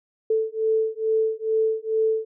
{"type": "beating tone pair", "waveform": "sine", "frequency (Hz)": [440, 442.3], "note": ["A4", "A4"], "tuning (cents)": [0, 9], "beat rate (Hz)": 2.3, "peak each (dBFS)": -23, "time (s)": [0.3, 2.25], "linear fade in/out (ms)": 5, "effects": []}